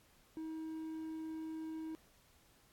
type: tone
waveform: triangle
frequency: 318.2 Hz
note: D#4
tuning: 39 cents sharp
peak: -39 dBFS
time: 0.37-1.95 s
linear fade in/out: 0 ms
effects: pink hiss -68 dBFS RMS until 2.72 s + AAC 64 kbps